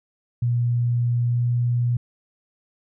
sine tone with pitch glide, 120.2 to 120.9 Hz, B2 to B2, -46 to -36 cents, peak -18 dBFS, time 0.42-1.97 s, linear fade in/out 5 ms, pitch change +10 cents, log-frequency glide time 1.28-1.42 s, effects none

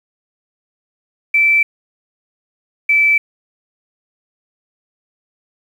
sine tone pair in turn, 2327 / 2317 Hz, D7 / D7, -17 / -24 cents, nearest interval unison, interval 7 cents, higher first, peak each -9 dBFS, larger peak neither, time 1.34-1.63 / 2.89-3.18 s, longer neither, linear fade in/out 5 ms, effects 7-bit

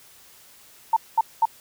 sine tone bursts, 900 Hz, A5, 39 cents sharp, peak -14 dBFS, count 3, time 0.93-1.455 s, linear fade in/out 5 ms, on 35 ms, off 210 ms, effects white hiss -51 dBFS RMS until 1.6 s

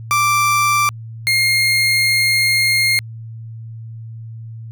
30% pulse tone pair in turn, 1174.7 / 2131 Hz, D6 / C7, 0 / +31 cents, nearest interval minor seventh, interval 1031 cents, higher second, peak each -10 dBFS, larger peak neither, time 0.11-0.89 / 1.27-2.99 s, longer second, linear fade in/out 0 ms, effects added 113 Hz sine -29 dBFS peak until 4.71 s

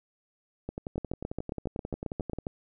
two click trains, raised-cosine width 2 ms, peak -19 / -21 dBFS, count 12 / 20, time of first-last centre 0.98-2.468 / 0.69-2.386 s, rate 7.39 / 11.2 Hz, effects none

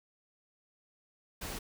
pink noise, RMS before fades -40 dBFS, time 1.41-1.59 s, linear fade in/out 10 ms, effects none

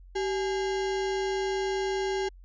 sine tone with sample-and-hold, 385.3 Hz, G4, 30 cents flat, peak -26 dBFS, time 0.15-2.29 s, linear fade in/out 10 ms, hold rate 1225 Hz, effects added 45 Hz sine -47 dBFS peak until 2.44 s + resampled to 16000 Hz

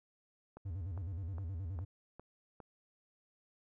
click train, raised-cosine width 1 ms, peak -36 dBFS, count 6, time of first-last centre 0.57-2.603 s, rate 2.46 Hz
triangle tone with vibrato, 89.3 Hz, F2, 39 cents sharp, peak -36 dBFS, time 0.65-1.85 s, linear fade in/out 10 ms, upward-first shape square, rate 9.5 Hz, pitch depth 160 cents each way
effects none

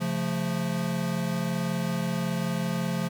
square chord, Db augmented, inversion none, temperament equal with one note detuned, 136.21 / 174.61 / 220 Hz, Db3 / F3 / A3, -30 / 0 / 0 cents, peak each -34 / -29 / -33 dBFS, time 0-3.09 s, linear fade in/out 20 ms, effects none

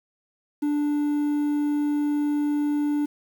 triangle tone with quantisation, 293.7 Hz, D4, in tune, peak -19 dBFS, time 0.62-3.06 s, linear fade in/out 10 ms, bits 8, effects none

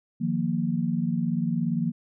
sine chord, Eb suspended second, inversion none, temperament equal with one note detuned, 155.56 / 175.83 / 233.1 Hz, Eb3 / F3 / Bb3, 0 / +12 / 0 cents, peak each -29 / -27 / -27 dBFS, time 0.2-1.92 s, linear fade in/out 20 ms, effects none

